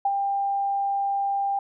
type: tone with ADSR envelope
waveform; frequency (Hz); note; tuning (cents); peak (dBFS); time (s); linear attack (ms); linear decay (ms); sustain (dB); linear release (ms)
sine; 795; G5; +24; -18; 0.05-1.59; 5; 43; -4; 3
effects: none